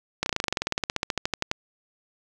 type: slowing click train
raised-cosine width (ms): 0.2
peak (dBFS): -7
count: 24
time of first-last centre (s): 0.23-1.514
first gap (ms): 31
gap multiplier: 1.05
effects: none